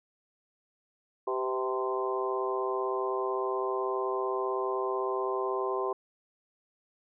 harmonic tone with a mistuned harmonic, 129.7 Hz, C3, 15 cents flat, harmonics 3 / 4 / 5 / 6 / 7 / 8, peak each -31 / -37 / -38 / -40 / -40 / -34 dBFS, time 1.27-5.93 s, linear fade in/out 5 ms, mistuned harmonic 4, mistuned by -39 cents, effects none

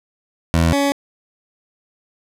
20% pulse tone pair in turn, 82.8 / 281.2 Hz, E2 / C#4, +8 / +25 cents, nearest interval octave + major sixth, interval 2117 cents, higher second, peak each -8 / -10 dBFS, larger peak first, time 0.54-0.73 / 0.73-0.92 s, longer neither, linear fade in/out 0 ms, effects low-pass 12000 Hz 12 dB/octave + 8-bit

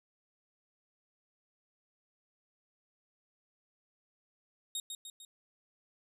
20% pulse tone with echo, 3729 Hz, A#7, in tune, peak -29 dBFS, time 4.75-4.8 s, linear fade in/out 2 ms, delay 150 ms, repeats 3, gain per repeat -5 dB, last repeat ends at 5.25 s, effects none

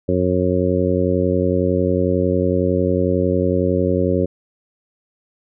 harmonic tone, 91 Hz, F#2, 28 cents flat, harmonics 1 / 2 / 3 / 4 / 5 / 6, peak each -22 / -22 / -22 / -22 / -22 / -22 dBFS, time 0.08-4.26 s, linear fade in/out 10 ms, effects none

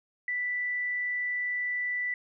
sine tone, 1975.5 Hz, B6, in tune, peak -28 dBFS, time 0.28-2.14 s, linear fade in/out 2 ms, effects none

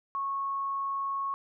sine tone, 1100 Hz, C#6, 14 cents flat, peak -29 dBFS, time 0.15-1.34 s, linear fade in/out 0 ms, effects none

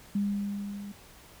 sine tone with level ramp, 202.1 Hz, G#3, 47 cents flat, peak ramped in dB -24 to -38 dBFS, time 0.15-0.92 s, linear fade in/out 5 ms, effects pink hiss -53 dBFS RMS until 1.4 s

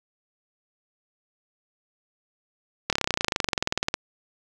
slowing click train, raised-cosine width 0.2 ms, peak -5 dBFS, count 27, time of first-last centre 2.9-3.941 s, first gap 27 ms, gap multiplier 1.03, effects 7-bit

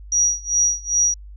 sine tone with tremolo, 5770 Hz, F#8, 44 cents flat, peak -13 dBFS, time 0.12-1.14 s, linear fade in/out 2 ms, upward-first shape sine, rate 2.5 Hz, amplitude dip 95%, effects added 50 Hz sine -36 dBFS peak until 1.36 s

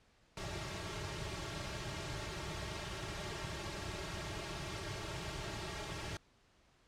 pink noise with comb filter, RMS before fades -42 dBFS, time 0.37-6.17 s, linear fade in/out 2 ms, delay 4 ms, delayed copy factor -0.85, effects pink hiss -69 dBFS RMS until 6.87 s + low-pass 6000 Hz 12 dB/octave

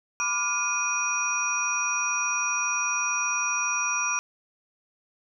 sine tone cluster, 996 / 1169 / 1414 / 2472 / 5740 Hz, B5 / D6 / F6 / D#7 / F8, +14 / -8 / +21 / -12 / +47 cents, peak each -33 / -32 / -32 / -29 / -28 dBFS, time 0.2-4.19 s, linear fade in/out 0 ms, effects none

